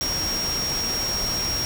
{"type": "tone in noise", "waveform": "sine", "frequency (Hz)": 5588, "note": "F8", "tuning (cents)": 0, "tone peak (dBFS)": -24, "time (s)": [0.01, 1.65], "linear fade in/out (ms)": 0, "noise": "pink", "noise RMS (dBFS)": -30, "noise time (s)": [0.01, 1.65], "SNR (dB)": 3, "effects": []}